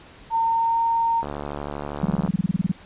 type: tone with pitch glide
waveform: sine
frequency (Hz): 910 to 919.5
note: A#5 to A#5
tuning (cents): -42 to -24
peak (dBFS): -18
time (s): 0.3-1.24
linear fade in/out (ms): 50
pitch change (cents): +18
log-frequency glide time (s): 0.4-0.78
type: click train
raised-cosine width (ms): 1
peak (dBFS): -16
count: 77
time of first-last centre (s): 1.23-2.277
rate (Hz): 72.6
type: tone bursts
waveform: sine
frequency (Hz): 182.1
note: F#3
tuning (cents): -27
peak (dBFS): -16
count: 14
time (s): 2.03-2.717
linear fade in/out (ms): 5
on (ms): 24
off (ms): 27
effects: pink hiss -47 dBFS RMS until 2.85 s + resampled to 8000 Hz